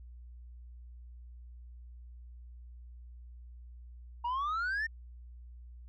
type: exponential sweep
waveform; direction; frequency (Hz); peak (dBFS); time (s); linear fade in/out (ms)
sine; up; 932.3 to 1843; -28; 4.24-4.87; 10
effects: tanh soft clip ceiling -30 dBFS + added 60 Hz sine -47 dBFS peak until 5.88 s